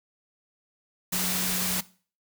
sine tone in noise, 183.7 Hz, F#3, 12 cents flat, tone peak -32 dBFS, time 1.12-1.81 s, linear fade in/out 10 ms, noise white, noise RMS -28 dBFS, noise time 1.12-1.81 s, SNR -7 dB, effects noise-tail reverb RT60 0.4 s tail -19 dB re dry

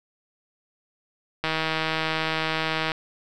click train, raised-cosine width 0.3 ms, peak -9 dBFS, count 236, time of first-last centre 1.44-2.918 s, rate 159 Hz, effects none

